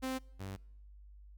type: tone pair in turn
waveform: sawtooth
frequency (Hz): 260.9 / 96.74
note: C4 / G2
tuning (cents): -5 / -22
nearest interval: octave + perfect fourth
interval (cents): 1717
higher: first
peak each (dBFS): -31 / -37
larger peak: first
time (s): 0.02-0.19 / 0.39-0.57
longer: second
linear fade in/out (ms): 20
effects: noise-tail reverb RT60 0.8 s tail -25 dB re dry + added 50 Hz sine -52 dBFS peak until 1.37 s